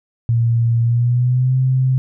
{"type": "tone with pitch glide", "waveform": "sine", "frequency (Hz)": [116.54, 130.06], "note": ["A#2", "C3"], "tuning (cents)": [0, -10], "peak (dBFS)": -12, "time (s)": [0.29, 1.98], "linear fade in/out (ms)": 0, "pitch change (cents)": 190, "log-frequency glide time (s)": [0.82, 1.56], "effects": []}